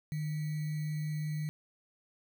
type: tone with sample-and-hold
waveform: sine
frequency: 152.8 Hz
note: D#3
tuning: 31 cents flat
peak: -32 dBFS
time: 0.12-1.49 s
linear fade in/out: 0 ms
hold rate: 2100 Hz
effects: none